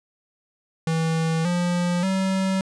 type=tone with pitch steps; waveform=square; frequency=162.3 / 175.97 / 190.79 Hz; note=E3 / F3 / G3; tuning=-27 / +13 / -47 cents; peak=-21 dBFS; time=0.87-2.61 s; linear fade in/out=2 ms; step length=580 ms; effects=resampled to 22050 Hz